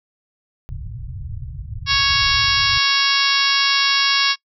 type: low-pass noise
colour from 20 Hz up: white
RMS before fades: -30 dBFS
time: 0.69-2.78 s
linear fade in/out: 0 ms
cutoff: 130 Hz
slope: 48 dB/octave
type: harmonic tone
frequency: 554 Hz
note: C#5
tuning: 1 cent flat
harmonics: 2 / 3 / 4 / 5 / 6 / 7 / 8 / 9 / 10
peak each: -23 / -23 / -23 / -23 / -23 / -23 / -23 / -23 / -23 dBFS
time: 1.86-4.36 s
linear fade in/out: 50 ms
effects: noise-tail reverb RT60 0.1 s tail -25 dB re dry